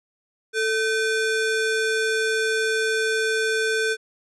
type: ring-modulated tone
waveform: square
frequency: 987.8 Hz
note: B5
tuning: in tune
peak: -18 dBFS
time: 0.53-3.97 s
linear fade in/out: 50 ms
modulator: 546 Hz
effects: resampled to 22050 Hz